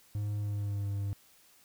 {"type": "tone with pitch glide", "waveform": "triangle", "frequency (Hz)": [103.83, 100.18], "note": ["G#2", "G2"], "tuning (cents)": [0, 38], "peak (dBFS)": -29, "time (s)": [0.15, 1.13], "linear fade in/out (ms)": 0, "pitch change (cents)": -62, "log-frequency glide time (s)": [0.37, 0.89], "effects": ["white hiss -62 dBFS RMS until 1.64 s"]}